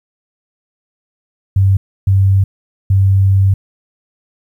sine tone bursts at uneven times, 97 Hz, G2, 18 cents flat, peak -7 dBFS, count 3, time 1.56-1.77 / 2.07-2.44 / 2.9-3.54 s, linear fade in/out 5 ms, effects 8-bit

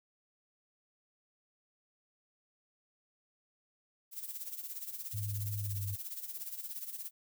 violet noise with tremolo, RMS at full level -40 dBFS, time 4.11-7.11 s, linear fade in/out 50 ms, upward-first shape sine, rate 17 Hz, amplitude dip 70%
sine tone with pitch glide, 103.83 to 99.54 Hz, G#2 to G2, 0 to +27 cents, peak -35 dBFS, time 5.13-5.96 s, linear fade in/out 20 ms, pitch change -73 cents, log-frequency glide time 5.57-5.81 s
effects none

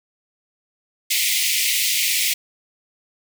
pink high-pass noise, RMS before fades -20 dBFS, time 1.1-2.34 s, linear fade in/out 10 ms, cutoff 2000 Hz, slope 96 dB/octave, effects none

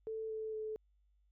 sine tone with pitch steps, 441.7 / 437.6 / 433.6 Hz, A4 / A4 / A4, +7 / -9 / -25 cents, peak -38 dBFS, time 0.07-0.76 s, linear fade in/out 0 ms, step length 230 ms, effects added 50 Hz sine -69 dBFS peak until 1.31 s

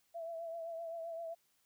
sine tone with vibrato, 665 Hz, E5, 15 cents sharp, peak -40 dBFS, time 0.14-1.35 s, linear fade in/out 20 ms, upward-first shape triangle, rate 7.7 Hz, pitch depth 46 cents each way, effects white hiss -75 dBFS RMS until 1.65 s

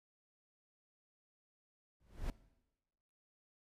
brown noise with exponential growth, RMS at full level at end -35 dBFS, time 2-2.3 s, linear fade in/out 1 ms, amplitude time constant 65 ms, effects noise-tail reverb RT60 1.0 s tail -19 dB re dry + resampled to 32000 Hz

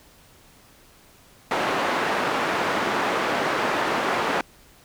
white band-pass noise, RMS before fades -24 dBFS, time 1.51-4.41 s, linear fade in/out 2 ms, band 230 to 1400 Hz, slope 12 dB/octave, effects pink hiss -53 dBFS RMS until 4.84 s

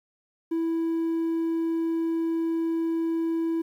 triangle tone, 329.3 Hz, E4, 2 cents flat, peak -21 dBFS, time 0.51-3.62 s, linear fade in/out 10 ms, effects tanh soft clip ceiling -17 dBFS + 10-bit

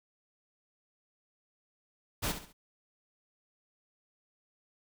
pink noise with echo, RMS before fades -32 dBFS, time 2.22-2.33 s, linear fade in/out 20 ms, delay 67 ms, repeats 3, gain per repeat -9 dB, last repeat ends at 2.531 s, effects none

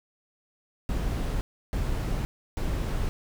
brown noise bursts, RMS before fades -28 dBFS, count 3, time 0.89-3.09 s, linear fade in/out 0 ms, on 520 ms, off 320 ms, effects none

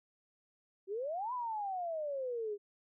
sine exponential two-way sweep, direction up then down, 370 to 1020 to 400.3 Hz, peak -35 dBFS, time 0.87-2.58 s, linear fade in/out 50 ms, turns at 1.33 s, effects none

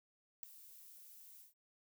violet noise with ADSR envelope, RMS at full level -38 dBFS, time 0.43-1.54 s, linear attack 3 ms, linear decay 3 ms, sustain -20 dB, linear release 140 ms, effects none

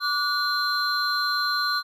triangle tone cluster, 1157 / 1457 / 4120 Hz, D6 / F#6 / C8, -26 / -27 / -28 cents, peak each -25 dBFS, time 0-1.83 s, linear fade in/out 50 ms, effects none

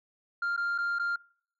sine tone with dropouts, 1396.9 Hz, F6, in tune, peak -25 dBFS, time 0.42-1.16 s, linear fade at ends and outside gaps 5 ms, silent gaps 0.565-0.575 / 0.78-0.784 / 0.987-0.995 s, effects noise-tail reverb RT60 0.6 s tail -26 dB re dry + tanh soft clip ceiling -26 dBFS

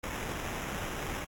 pink noise with sample-and-hold, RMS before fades -37 dBFS, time 0.03-1.25 s, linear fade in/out 10 ms, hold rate 4410 Hz, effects AAC 64 kbps

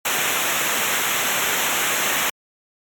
pink noise with comb filter, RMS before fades -21 dBFS, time 0.05-2.3 s, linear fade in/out 5 ms, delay 0.21 ms, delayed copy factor -0.8, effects high-pass 150 Hz 12 dB/octave + MP3 96 kbps

